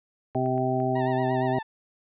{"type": "clicks", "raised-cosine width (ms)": 0.5, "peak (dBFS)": -34, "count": 4, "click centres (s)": [0.348, 0.46, 0.579, 0.802]}
{"type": "harmonic tone", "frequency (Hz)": 128.9, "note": "C3", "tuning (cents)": -26, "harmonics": [1, 2, 3, 5, 6], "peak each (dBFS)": [-29, -29, -29, -29, -29], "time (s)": [0.35, 1.59], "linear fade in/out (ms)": 2}
{"type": "tone with vibrato", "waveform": "30% pulse", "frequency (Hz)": 920, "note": "A#5", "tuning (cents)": -23, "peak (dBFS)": -30, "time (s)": [0.95, 1.63], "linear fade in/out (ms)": 10, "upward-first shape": "sine", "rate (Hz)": 8.6, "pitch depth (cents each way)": 76}
{"effects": ["resampled to 8000 Hz"]}